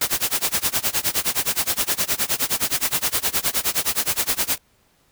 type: noise with tremolo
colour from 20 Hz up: white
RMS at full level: -19 dBFS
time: 0.01-4.58 s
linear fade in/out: 5 ms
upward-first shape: sine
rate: 9.6 Hz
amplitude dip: 95%
effects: pink hiss -61 dBFS RMS until 5.11 s